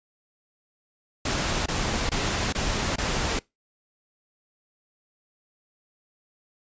pink noise bursts, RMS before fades -26 dBFS, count 5, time 1.25-3.392 s, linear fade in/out 5 ms, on 410 ms, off 23 ms, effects noise-tail reverb RT60 0.2 s tail -24 dB re dry + resampled to 16000 Hz

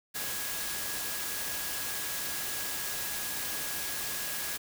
sine tone in noise, 1661.2 Hz, G#6, in tune, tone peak -44 dBFS, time 0.14-4.58 s, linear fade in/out 20 ms, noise white, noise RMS -35 dBFS, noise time 0.14-4.58 s, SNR -12 dB, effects none

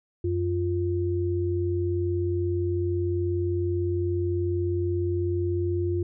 sine tone pair together, 91.64 / 349.2 Hz, F#2 / F4, -16 / 0 cents, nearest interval octave + major seventh, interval 2316 cents, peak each -26 dBFS, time 0.24-6.03 s, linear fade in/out 5 ms, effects none

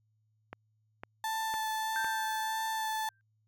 click train, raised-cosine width 0.5 ms, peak -26 dBFS, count 4, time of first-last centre 0.53-2.045 s, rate 1.98 Hz
35% pulse tone with vibrato, 880 Hz, A5, in tune, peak -30 dBFS, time 1.24-3.09 s, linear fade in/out 2 ms, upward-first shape sine, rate 1.6 Hz, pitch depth 13 cents each way
sine tone with exponential decay, 1573 Hz, G6, 6 cents sharp, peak -31 dBFS, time 1.96-3.21 s, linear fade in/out 0 ms, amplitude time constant 270 ms
effects added 108 Hz sine -70 dBFS peak until 3.47 s

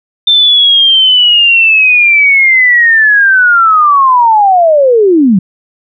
sine linear sweep, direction down, 3584 to 174.61 Hz, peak -3 dBFS, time 0.27-5.39 s, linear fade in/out 5 ms, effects none

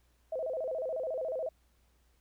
sine tone with vibrato, 576 Hz, D5, 34 cents flat, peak -32 dBFS, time 0.32-1.49 s, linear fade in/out 5 ms, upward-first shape square, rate 14 Hz, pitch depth 190 cents each way, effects added 60 Hz sine -67 dBFS peak until 2.2 s + pink hiss -73 dBFS RMS until 2.2 s

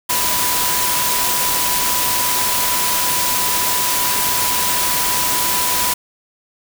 sine tone in noise, 987.8 Hz, B5, in tune, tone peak -23 dBFS, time 0.09-5.94 s, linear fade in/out 10 ms, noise white, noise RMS -18 dBFS, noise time 0.09-5.94 s, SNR -8 dB, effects none

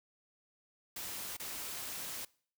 white noise with dropouts, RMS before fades -42 dBFS, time 0.96-2.25 s, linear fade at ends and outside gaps 5 ms, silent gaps 1.369-1.397 s, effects noise-tail reverb RT60 0.5 s tail -23 dB re dry

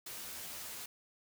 white noise with comb filter, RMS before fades -45 dBFS, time 0.06-0.86 s, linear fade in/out 5 ms, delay 12 ms, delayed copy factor +0.55, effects none

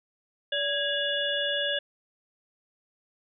harmonic tone with a mistuned harmonic, 575 Hz, D5, 37 cents flat, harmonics 1 / 3 / 5 / 6, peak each -31 / -31 / -31 / -31 dBFS, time 0.52-1.79 s, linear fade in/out 5 ms, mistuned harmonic 3, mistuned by -78 cents, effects none

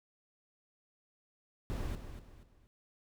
brown noise with echo, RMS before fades -37 dBFS, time 1.7-1.95 s, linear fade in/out 0 ms, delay 240 ms, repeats 3, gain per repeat -9 dB, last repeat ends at 2.67 s, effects none

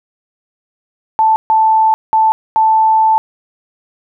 sine tone bursts at uneven times, 880 Hz, A5, in tune, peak -7 dBFS, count 4, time 1.19-1.36 / 1.5-1.94 / 2.13-2.32 / 2.56-3.18 s, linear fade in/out 0 ms, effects none

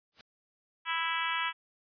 white noise with exponential growth, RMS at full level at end -44 dBFS, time 0.12-0.21 s, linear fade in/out 1 ms, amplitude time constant 19 ms
harmonic tone, 329.6 Hz, E4, in tune, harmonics 3 / 4 / 5 / 6 / 7 / 8 / 9 / 10, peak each -35 / -36 / -37 / -38 / -38 / -39 / -40 / -40 dBFS, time 0.85-1.53 s, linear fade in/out 50 ms
effects resampled to 11025 Hz

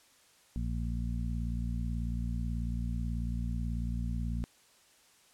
harmonic tone, 58.27 Hz, A#1, in tune, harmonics 1 / 2 / 3 / 4, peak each -33 / -38 / -40 / -41 dBFS, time 0.56-4.44 s, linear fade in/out 0 ms, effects white hiss -63 dBFS RMS until 5.33 s + low-pass 10000 Hz 12 dB/octave

